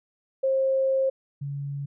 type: tone pair in turn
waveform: sine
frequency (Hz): 533 / 141.17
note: C5 / C#3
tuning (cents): +32 / +32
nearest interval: octave + major seventh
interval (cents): 2300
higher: first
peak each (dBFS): -20 / -29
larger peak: first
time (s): 0.43-1.1 / 1.41-1.86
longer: first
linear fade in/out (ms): 10
effects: none